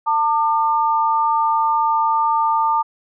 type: tone pair together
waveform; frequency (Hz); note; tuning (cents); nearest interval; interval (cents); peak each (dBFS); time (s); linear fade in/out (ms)
sine; 899 / 1200; A5 / D6; +37 / +37; perfect fourth; 500; -16 / -19; 0.06-2.83; 20
effects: none